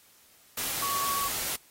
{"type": "tone in noise", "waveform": "sine", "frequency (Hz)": 1123, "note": "C#6", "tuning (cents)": 22, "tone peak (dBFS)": -29, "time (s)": [0.82, 1.28], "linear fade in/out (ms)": 5, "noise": "white", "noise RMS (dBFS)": -32, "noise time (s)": [0.57, 1.56], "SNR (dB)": 0, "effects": ["white hiss -59 dBFS RMS until 1.7 s", "AAC 48 kbps"]}